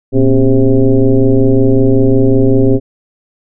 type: tone with frequency modulation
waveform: sine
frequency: 141.7 Hz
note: C#3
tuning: 38 cents sharp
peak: -5 dBFS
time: 0.12-2.8 s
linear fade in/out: 50 ms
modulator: 129 Hz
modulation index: 2.5
effects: none